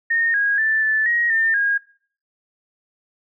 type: tone with pitch steps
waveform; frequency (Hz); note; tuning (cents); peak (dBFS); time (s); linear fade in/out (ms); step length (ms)
sine; 1838 / 1642 / 1764 / 1752 / 1888 / 1803 / 1632; A#6 / G#6 / A6 / A6 / A#6 / A6 / G#6; -25 / -20 / +4 / -8 / +22 / +42 / -31; -16; 0.1-1.78; 10; 240
effects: noise-tail reverb RT60 0.5 s tail -21 dB re dry